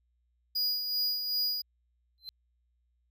square tone with tremolo, 4900 Hz, D#8, 27 cents flat, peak -27 dBFS, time 0.55-1.62 s, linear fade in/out 10 ms, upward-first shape sine, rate 2.6 Hz, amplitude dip 50%
triangle tone with exponential growth, 4090 Hz, C8, 40 cents flat, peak -34 dBFS, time 2.18-2.29 s, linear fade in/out 0 ms, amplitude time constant 23 ms
effects added 60 Hz sine -70 dBFS peak until 3.1 s

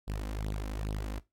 sawtooth tone with flanger, 51.91 Hz, G#1, in tune, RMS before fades -35 dBFS, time 0.07-1.2 s, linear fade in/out 20 ms, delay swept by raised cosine 0.22 to 3.92 ms, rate 2.4 Hz, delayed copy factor +0.85, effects noise-tail reverb RT60 0.2 s tail -19 dB re dry + AAC 64 kbps

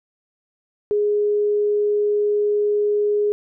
sine tone, 415.3 Hz, G#4, in tune, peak -16 dBFS, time 0.91-3.32 s, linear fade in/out 0 ms, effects none

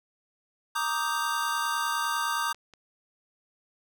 square chord, Eb major seventh, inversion second, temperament equal, 932.3 / 1174.7 / 1244.5 / 1568 Hz, Bb5 / D6 / Eb6 / G6, 0 / 0 / 0 / 0 cents, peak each -33 dBFS, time 0.75-2.53 s, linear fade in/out 10 ms
clicks, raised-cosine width 0.2 ms, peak -33 dBFS, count 10, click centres 1.43 / 1.49 / 1.579 / 1.657 / 1.775 / 1.868 / 2.046 / 2.167 / 2.546 / 2.737 s
effects none

